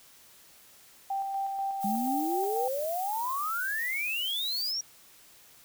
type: tone with tremolo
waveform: sine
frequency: 784 Hz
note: G5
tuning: in tune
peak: -28 dBFS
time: 1.1-2.68 s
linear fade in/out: 5 ms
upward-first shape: square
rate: 4.1 Hz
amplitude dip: 30%
type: noise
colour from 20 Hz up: violet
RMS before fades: -40 dBFS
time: 1.79-4.74 s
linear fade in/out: 50 ms
type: exponential sweep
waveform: sine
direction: up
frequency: 198.3 to 5740 Hz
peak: -29 dBFS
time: 1.84-4.81 s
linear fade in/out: 5 ms
effects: white hiss -56 dBFS RMS until 5.64 s